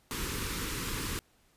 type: band-stop noise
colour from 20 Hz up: pink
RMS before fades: -35 dBFS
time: 0.11-1.19 s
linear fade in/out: 0 ms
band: 490 to 960 Hz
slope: 48 dB/octave
effects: pink hiss -67 dBFS RMS until 1.56 s + resampled to 32000 Hz